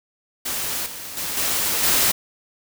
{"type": "noise with level steps", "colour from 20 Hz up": "white", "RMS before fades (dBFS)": [-26, -34, -27, -22, -18], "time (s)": [0.45, 2.12], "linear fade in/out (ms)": 10, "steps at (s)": [0.86, 1.17, 1.37, 1.83], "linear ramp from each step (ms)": 2, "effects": []}